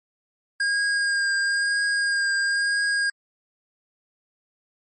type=tone with vibrato; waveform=square; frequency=1620 Hz; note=G#6; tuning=43 cents flat; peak=-21 dBFS; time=0.6-3.1 s; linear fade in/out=5 ms; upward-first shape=triangle; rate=1 Hz; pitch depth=19 cents each way; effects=MP3 32 kbps